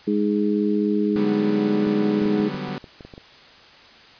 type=harmonic tone; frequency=103.83 Hz; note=G#2; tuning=in tune; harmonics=2 / 3 / 4; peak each=-21 / -23 / -24 dBFS; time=0.07-2.49 s; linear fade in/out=10 ms
type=chord; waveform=sawtooth; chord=G major seventh; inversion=second; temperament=equal with one note detuned; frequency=146.83 / 184.46 / 196 / 246.9 Hz; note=D3 / F#3 / G3 / B3; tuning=0 / -5 / 0 / 0 cents; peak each=-29 dBFS; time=1.16-2.78 s; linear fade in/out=0 ms
type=clicks; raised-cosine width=2 ms; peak=-26 dBFS; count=11; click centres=1.869 / 2.217 / 2.255 / 2.401 / 2.545 / 2.683 / 2.842 / 3.008 / 3.05 / 3.138 / 3.179 s
effects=white hiss -47 dBFS RMS until 4.19 s + resampled to 11025 Hz